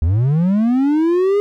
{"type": "linear sweep", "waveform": "triangle", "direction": "up", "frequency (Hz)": [73, 415.3], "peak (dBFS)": -10, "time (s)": [0.02, 1.4], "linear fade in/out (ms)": 0, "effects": []}